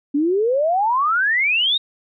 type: exponential sweep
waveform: sine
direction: up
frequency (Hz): 276.8 to 3809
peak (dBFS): -15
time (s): 0.14-1.78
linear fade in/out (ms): 10
effects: none